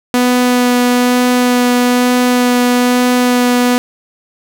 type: tone with vibrato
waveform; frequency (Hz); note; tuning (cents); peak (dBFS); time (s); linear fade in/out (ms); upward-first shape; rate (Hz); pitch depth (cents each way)
sawtooth; 246.9; B3; 0; -5; 0.14-3.78; 0; sine; 1.1; 9
effects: none